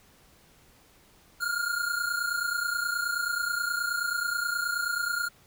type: tone pair together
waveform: square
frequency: 1396.9 / 1426.3 Hz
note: F6 / F6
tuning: 0 / +36 cents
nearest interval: unison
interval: 36 cents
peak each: -32 / -30 dBFS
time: 1.4-5.29 s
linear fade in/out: 20 ms
effects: pink hiss -59 dBFS RMS until 5.46 s